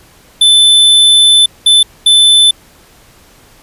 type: tone bursts at uneven times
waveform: square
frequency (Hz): 3520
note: A7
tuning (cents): 0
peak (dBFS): -4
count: 3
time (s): 0.41-1.46 / 1.66-1.83 / 2.06-2.51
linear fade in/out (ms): 5
effects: pink hiss -43 dBFS RMS until 3.62 s + resampled to 32000 Hz